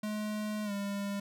square tone with pitch glide, 212 to 200.7 Hz, G#3 to G3, +36 to +41 cents, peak -34 dBFS, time 0.03-1.2 s, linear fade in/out 5 ms, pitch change -95 cents, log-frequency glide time 0.64-0.72 s, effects none

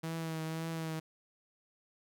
sawtooth tone with vibrato, 161.6 Hz, E3, 34 cents flat, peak -32 dBFS, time 0.03-1 s, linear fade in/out 10 ms, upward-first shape triangle, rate 1.9 Hz, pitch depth 32 cents each way, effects none

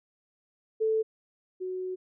sine tone pair in turn, 440 / 370 Hz, A4 / F#4, 0 / 0 cents, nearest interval minor third, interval 300 cents, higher first, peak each -23 / -31 dBFS, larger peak first, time 0.8-1.03 / 1.6-1.96 s, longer second, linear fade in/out 20 ms, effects none

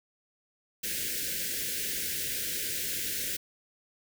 white band-stop noise, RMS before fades -33 dBFS, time 0.83-3.37 s, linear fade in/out 10 ms, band 550 to 1500 Hz, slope 96 dB/octave, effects none

